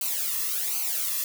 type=noise with flanger; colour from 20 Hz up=blue; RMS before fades=-28 dBFS; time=0.01-1.24 s; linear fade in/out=2 ms; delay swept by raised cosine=0.56 to 1.34 ms; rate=1.3 Hz; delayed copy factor=-0.9; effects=none